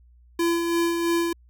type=tone with tremolo; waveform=square; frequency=338.7 Hz; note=E4; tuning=47 cents sharp; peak=-20 dBFS; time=0.39-1.33 s; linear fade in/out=5 ms; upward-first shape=sine; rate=3 Hz; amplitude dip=40%; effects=added 60 Hz sine -51 dBFS peak until 1.49 s